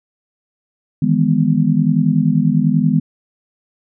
sine chord, E major seventh, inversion third, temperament just, 154.51 / 164.81 / 206 / 247.2 Hz, D#3 / E3 / G#3 / B3, -12 / 0 / -14 / +2 cents, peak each -17 dBFS, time 1.02-3 s, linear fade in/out 5 ms, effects none

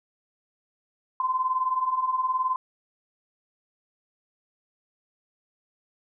sine beating tone pair, 1014 / 1033 Hz, B5 / C6, +45 / -22 cents, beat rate 19 Hz, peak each -29 / -24 dBFS, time 1.2-2.56 s, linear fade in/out 2 ms, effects none

